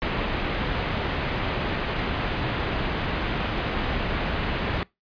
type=low-pass noise; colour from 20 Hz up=pink; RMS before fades=-27 dBFS; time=0.02-4.83 s; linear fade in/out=0 ms; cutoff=3400 Hz; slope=24 dB/octave; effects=noise-tail reverb RT60 0.2 s tail -23 dB re dry + resampled to 11025 Hz